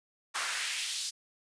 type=noise with high-pass filter sweep; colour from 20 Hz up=pink; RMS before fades=-34 dBFS; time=0.34-1.11 s; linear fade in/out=20 ms; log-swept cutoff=1100 to 5000 Hz; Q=1.5; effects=resampled to 22050 Hz